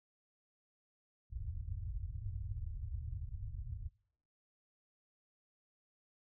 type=low-pass noise; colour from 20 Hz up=white; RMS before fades=-42 dBFS; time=1.3-3.89 s; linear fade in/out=20 ms; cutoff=110 Hz; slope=48 dB/octave; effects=noise-tail reverb RT60 0.7 s tail -26 dB re dry